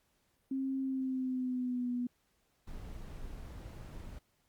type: tone with pitch glide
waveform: sine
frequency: 267.2 to 245 Hz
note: C4 to B3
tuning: +36 to -14 cents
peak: -32 dBFS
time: 0.51-2.07 s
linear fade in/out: 5 ms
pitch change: -150 cents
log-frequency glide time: 0.8-1.91 s
type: noise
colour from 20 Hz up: brown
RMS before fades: -45 dBFS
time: 2.67-4.19 s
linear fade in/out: 5 ms
effects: pink hiss -75 dBFS RMS until 4.48 s + Opus 48 kbps